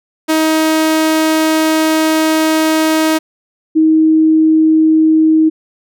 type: tone pair in turn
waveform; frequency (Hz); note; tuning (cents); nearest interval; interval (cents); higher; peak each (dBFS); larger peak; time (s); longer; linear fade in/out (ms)
sawtooth / sine; 316 / 316; D#4 / D#4; +27 / +27; unison; 0; neither; -6; neither; 0.28-3.19 / 3.75-5.5; first; 20
effects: none